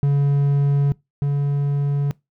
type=tone pair in turn; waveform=triangle; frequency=141.6 / 142.35 Hz; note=C#3 / C#3; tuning=+37 / +46 cents; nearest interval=unison; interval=9 cents; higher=second; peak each=-12 / -15 dBFS; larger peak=first; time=0.03-0.92 / 1.22-2.11 s; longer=neither; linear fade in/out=0 ms; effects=noise-tail reverb RT60 0.2 s tail -23 dB re dry